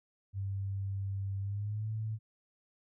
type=tone with pitch glide; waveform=sine; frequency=98 to 109.37 Hz; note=G2 to A2; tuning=0 to -10 cents; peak=-33 dBFS; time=0.33-2.19 s; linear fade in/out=50 ms; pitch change=+190 cents; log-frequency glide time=1.4-1.9 s; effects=none